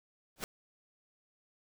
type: noise with exponential growth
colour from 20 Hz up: pink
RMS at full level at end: -33 dBFS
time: 0.36-0.44 s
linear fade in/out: 1 ms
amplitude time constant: 16 ms
effects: none